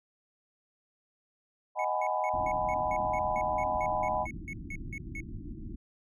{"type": "chord", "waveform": "sine", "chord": "G# minor seventh", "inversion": "second", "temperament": "just", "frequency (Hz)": [623, 747.5, 830.6, 996.7], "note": ["D#5", "F#5", "G#5", "B5"], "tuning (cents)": [2, 17, 0, 16], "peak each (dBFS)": -33, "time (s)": [1.75, 4.27], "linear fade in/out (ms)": 50}
{"type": "tone bursts", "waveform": "triangle", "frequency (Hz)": 2200, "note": "C#7", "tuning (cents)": -14, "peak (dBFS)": -36, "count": 16, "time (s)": [1.79, 5.204], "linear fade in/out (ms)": 2, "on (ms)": 54, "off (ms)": 170}
{"type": "low-pass noise", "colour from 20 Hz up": "pink", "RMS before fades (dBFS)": -41, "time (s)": [2.33, 5.76], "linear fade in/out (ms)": 10, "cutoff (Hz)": 350, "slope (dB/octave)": 96}
{"effects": []}